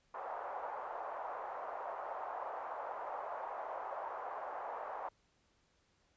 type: band-pass noise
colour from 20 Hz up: white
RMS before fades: -43 dBFS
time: 0.14-5.09 s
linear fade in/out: 5 ms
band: 600 to 1000 Hz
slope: 24 dB/octave
effects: pink hiss -74 dBFS RMS until 6.16 s + resampled to 16000 Hz